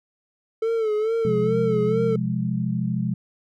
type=tone with vibrato; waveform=triangle; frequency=440 Hz; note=A4; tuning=in tune; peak=-18 dBFS; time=0.62-2.16 s; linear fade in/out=5 ms; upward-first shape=sine; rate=2.3 Hz; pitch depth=73 cents each way
type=chord; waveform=sine; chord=F minor; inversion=second; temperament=equal with one note detuned; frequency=127.97 / 174.61 / 207.7 Hz; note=C3 / F3 / Ab3; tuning=-38 / 0 / 0 cents; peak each=-26 dBFS; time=1.25-3.14 s; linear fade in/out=2 ms
effects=none